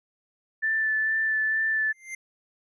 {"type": "tone with vibrato", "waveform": "sine", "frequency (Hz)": 1760, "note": "A6", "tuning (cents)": 0, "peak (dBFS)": -22, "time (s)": [0.62, 1.93], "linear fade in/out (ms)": 20, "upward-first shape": "sine", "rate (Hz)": 2.2, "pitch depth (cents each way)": 13}
{"type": "tone with exponential growth", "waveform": "square", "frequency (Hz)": 2093, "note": "C7", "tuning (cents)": 0, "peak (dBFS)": -31, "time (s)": [1.88, 2.15], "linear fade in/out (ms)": 5, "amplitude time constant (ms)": 57}
{"effects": ["resampled to 24000 Hz"]}